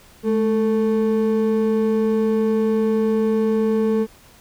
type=ring-modulated tone; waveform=triangle; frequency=329.6 Hz; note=E4; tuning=in tune; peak=-11 dBFS; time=0.23-4.07 s; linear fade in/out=50 ms; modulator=115 Hz; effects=pink hiss -49 dBFS RMS until 4.4 s